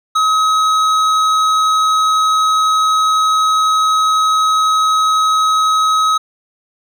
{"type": "tone with hard clipping", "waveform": "triangle", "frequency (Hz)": 1274, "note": "D#6", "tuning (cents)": 41, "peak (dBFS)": -12, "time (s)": [0.15, 6.18], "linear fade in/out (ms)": 10, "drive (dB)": 14, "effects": []}